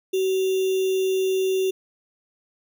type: tone with sample-and-hold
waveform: sine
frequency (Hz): 378.6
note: F#4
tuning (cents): +40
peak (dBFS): -19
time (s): 0.13-1.71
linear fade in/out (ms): 10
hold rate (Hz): 3150
effects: none